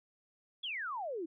sine exponential sweep, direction down, 3486 to 307.1 Hz, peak -36 dBFS, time 0.63-1.26 s, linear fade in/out 10 ms, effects none

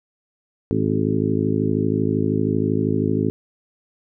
harmonic tone with a mistuned harmonic, 52.8 Hz, G#1, 29 cents sharp, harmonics 2 / 3 / 4 / 5 / 6 / 7 / 8, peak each -25 / -25 / -25 / -23 / -28 / -26 / -27 dBFS, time 0.71-3.3 s, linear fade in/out 0 ms, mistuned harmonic 8, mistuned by +24 cents, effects none

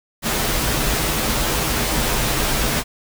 pink noise with comb filter, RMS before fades -20 dBFS, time 0.22-2.84 s, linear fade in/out 50 ms, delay 11 ms, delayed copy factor -0.6, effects none

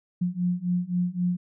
sine beating tone pair, 176.1 / 179.9 Hz, F3 / F#3, +15 / -48 cents, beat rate 3.8 Hz, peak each -27 / -26 dBFS, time 0.21-1.37 s, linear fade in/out 10 ms, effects none

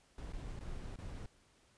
brown noise with dropouts, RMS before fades -44 dBFS, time 0.18-1.26 s, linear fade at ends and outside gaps 2 ms, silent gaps 0.324-0.333 / 0.592-0.608 / 0.959-0.987 s, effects pink hiss -69 dBFS RMS until 1.77 s + resampled to 22050 Hz

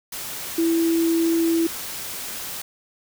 sine tone in noise, 331.2 Hz, E4, 8 cents sharp, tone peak -17 dBFS, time 0.58-1.67 s, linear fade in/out 5 ms, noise white, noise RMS -32 dBFS, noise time 0.12-2.62 s, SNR +12 dB, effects none

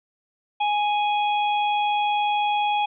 harmonic tone, 831 Hz, G#5, 1 cent sharp, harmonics 1 / 3 / 4, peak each -20 / -30 / -32 dBFS, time 0.6-2.86 s, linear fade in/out 10 ms, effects none

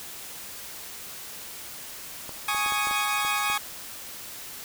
clicks, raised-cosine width 1 ms, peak -25 dBFS, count 8, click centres 2.293 / 2.547 / 2.662 / 2.722 / 2.871 / 2.911 / 3.249 / 3.5 s
20% pulse chord, Ab suspended fourth, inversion none, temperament equal with one note detuned, 830.6 / 1108.7 / 1248.8 Hz, Ab5 / Db6 / Eb6, 0 / 0 / +6 cents, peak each -24 dBFS, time 2.48-3.58 s, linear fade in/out 5 ms
effects white hiss -40 dBFS RMS until 4.64 s

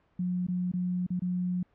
sine tone with dropouts, 180 Hz, F#3, 47 cents flat, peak -27 dBFS, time 0.19-1.63 s, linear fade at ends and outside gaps 5 ms, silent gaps 0.468-0.484 / 0.717-0.736 / 1.066-1.103 / 1.195-1.219 s, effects pink hiss -68 dBFS RMS until 1.74 s + low-pass 2000 Hz 12 dB/octave

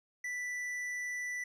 triangle tone with tanh clipping, 1975.5 Hz, B6, in tune, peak -37 dBFS, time 0.24-1.44 s, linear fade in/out 5 ms, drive 13 dB, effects none

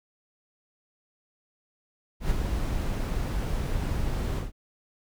brown noise with ADSR envelope, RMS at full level -23 dBFS, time 2.2-4.52 s, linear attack 110 ms, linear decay 8 ms, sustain -5 dB, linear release 150 ms, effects none

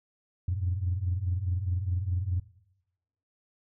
sine tone cluster, 85.9 / 90.7 / 110.7 Hz, F2 / F#2 / A2, -28 / -34 / +11 cents, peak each -33 / -27 / -35 dBFS, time 0.48-2.4 s, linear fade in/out 5 ms, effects noise-tail reverb RT60 0.9 s tail -19 dB re dry + tanh soft clip ceiling -20 dBFS

